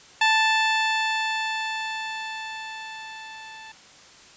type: tone with level ramp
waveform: 15% pulse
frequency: 880 Hz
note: A5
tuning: in tune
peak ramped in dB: -10 to -34 dBFS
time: 0.21-3.72 s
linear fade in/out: 5 ms
effects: white hiss -49 dBFS RMS until 4.36 s + resampled to 16000 Hz